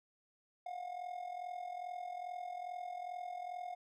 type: tone with amplitude modulation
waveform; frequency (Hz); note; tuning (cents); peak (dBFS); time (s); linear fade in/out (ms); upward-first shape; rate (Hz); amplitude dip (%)
triangle; 718; F5; +48; -36; 0.66-3.75; 5; sine; 42.4; 70
effects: none

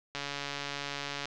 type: click train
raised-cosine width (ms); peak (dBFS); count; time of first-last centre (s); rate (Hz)
0.2; -18; 158; 0.15-1.256; 142
effects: low-pass 6000 Hz 12 dB/octave + 10-bit

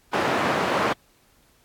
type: band-pass noise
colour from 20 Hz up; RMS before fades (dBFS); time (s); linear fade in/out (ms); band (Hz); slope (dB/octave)
white; -23; 0.13-0.93; 5; 180 to 1200; 12
effects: pink hiss -60 dBFS RMS until 1.64 s + AAC 64 kbps

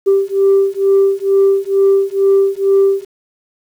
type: beating tone pair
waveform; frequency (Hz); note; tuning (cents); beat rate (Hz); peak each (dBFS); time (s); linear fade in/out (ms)
sine; 391.1 / 393.3; G4 / G4; -4 / +6; 2.2; -11; 0.06-3.05; 20
effects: tanh soft clip ceiling -4 dBFS + 7-bit

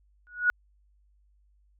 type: tone with exponential growth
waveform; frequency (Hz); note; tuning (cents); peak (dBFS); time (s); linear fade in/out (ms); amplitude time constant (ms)
sine; 1459; F#6; -25; -16; 0.27-0.5; 0; 50
effects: added 50 Hz sine -61 dBFS peak until 1.79 s

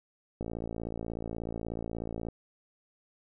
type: click train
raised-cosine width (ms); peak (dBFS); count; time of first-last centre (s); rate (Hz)
2; -23; 107; 0.41-2.286; 56.5
effects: none

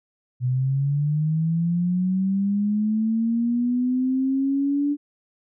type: linear sweep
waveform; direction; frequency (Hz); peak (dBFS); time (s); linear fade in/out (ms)
sine; up; 123.4 to 291.4; -19; 0.4-4.97; 50
effects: none

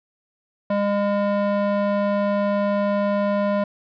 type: tone with band-pass filter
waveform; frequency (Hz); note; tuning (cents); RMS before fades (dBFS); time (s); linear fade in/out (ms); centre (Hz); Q
square; 203; G#3; -39; -21; 0.7-3.64; 5; 630; 1.2
effects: resampled to 11025 Hz

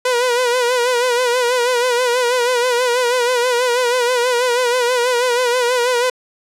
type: tone with vibrato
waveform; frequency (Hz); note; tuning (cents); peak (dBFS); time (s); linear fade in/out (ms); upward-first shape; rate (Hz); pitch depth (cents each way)
sawtooth; 491.6; B4; -8; -10; 0.05-6.1; 5; sine; 6.2; 66
effects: low-pass 10000 Hz 12 dB/octave

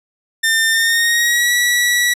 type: tone with pitch glide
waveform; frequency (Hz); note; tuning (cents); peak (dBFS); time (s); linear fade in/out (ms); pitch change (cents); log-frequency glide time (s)
sawtooth; 1800 to 1940.4; A6 to B6; +39 to -31; -9; 0.43-2.14; 10; +130; 0.71-1.53
effects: resampled to 32000 Hz

